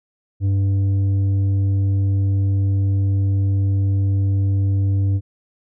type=tone with tanh clipping; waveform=sine; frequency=98 Hz; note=G2; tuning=in tune; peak=-16 dBFS; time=0.4-5.21 s; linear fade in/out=50 ms; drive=6 dB; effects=none